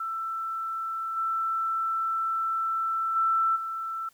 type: tone with level steps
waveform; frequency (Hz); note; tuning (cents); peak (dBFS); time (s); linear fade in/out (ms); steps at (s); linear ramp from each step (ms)
sine; 1332; E6; +18; -29 / -25 / -21 / -30; 0-4.09; 5; 1.16 / 3.15 / 3.55; 20
effects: white hiss -63 dBFS RMS until 4.13 s